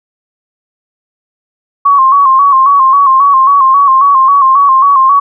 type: tone with vibrato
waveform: sine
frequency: 1092 Hz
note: C#6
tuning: 26 cents flat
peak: -3 dBFS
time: 1.85-5.2 s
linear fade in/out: 10 ms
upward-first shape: square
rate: 3.7 Hz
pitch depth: 55 cents each way
effects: none